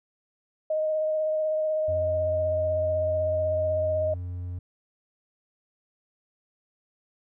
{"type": "tone with vibrato", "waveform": "sine", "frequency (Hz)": 622.3, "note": "D#5", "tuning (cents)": 0, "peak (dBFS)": -23, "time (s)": [0.7, 4.14], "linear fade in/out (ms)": 5, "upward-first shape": "sine", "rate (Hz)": 16, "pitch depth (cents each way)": 13}
{"type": "tone with pitch glide", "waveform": "triangle", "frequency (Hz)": [88.6, 89.16], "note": ["F2", "F2"], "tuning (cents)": [25, 36], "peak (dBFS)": -29, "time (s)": [1.88, 4.59], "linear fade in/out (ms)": 5, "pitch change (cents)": 11, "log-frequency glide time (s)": [2.86, 3.67]}
{"effects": []}